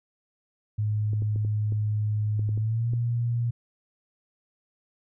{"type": "tone with pitch glide", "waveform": "sine", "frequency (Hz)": [106.1, 118.41], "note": ["G#2", "A#2"], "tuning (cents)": [38, 28], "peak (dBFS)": -23, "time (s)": [0.78, 3.51], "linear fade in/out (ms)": 10, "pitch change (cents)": 190, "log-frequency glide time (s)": [2.54, 2.9]}
{"type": "clicks", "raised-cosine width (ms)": 3, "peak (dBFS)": -25, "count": 9, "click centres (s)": [1.133, 1.222, 1.36, 1.449, 1.723, 2.394, 2.491, 2.576, 2.935]}
{"effects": []}